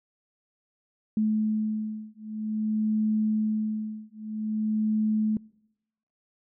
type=beating tone pair; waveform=sine; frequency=215.5 / 216.01 Hz; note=A3 / A3; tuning=-36 / -32 cents; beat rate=0.51 Hz; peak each=-27 dBFS; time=1.17-5.37 s; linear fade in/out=2 ms; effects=noise-tail reverb RT60 0.9 s tail -26 dB re dry